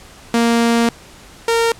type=tone pair in turn; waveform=sawtooth; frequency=233.1 / 460.6 Hz; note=A#3 / A#4; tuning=0 / -21 cents; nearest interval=octave; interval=1179 cents; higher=second; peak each=-8 / -9 dBFS; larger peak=first; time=0.34-0.89 / 1.48-1.72 s; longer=first; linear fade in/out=2 ms; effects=pink hiss -41 dBFS RMS until 1.79 s + low-pass 10000 Hz 12 dB/octave